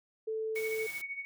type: tone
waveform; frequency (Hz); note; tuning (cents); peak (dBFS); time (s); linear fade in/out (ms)
sine; 440; A4; 0; -32; 0.27-0.87; 10
type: noise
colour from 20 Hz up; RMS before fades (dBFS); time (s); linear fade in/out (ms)
white; -47; 0.55-1.02; 10
type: tone with tremolo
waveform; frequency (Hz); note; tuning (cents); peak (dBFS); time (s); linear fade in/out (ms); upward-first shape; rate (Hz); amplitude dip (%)
sine; 2228; C#7; +8; -34; 0.56-1.25; 0; sine; 13; 70
effects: none